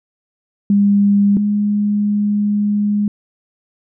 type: tone pair in turn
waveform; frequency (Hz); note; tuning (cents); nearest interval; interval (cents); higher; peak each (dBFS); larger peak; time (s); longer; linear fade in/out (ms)
sine; 201.9 / 206.6; G#3 / G#3; -49 / -9; unison; 40; second; -9 / -13; first; 0.7-1.37 / 1.37-3.08; second; 2
effects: none